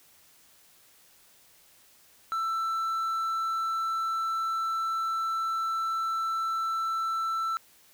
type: tone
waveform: triangle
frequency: 1331 Hz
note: E6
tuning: 16 cents sharp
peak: -25 dBFS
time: 2.32-7.57 s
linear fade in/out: 0 ms
effects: white hiss -59 dBFS RMS until 7.93 s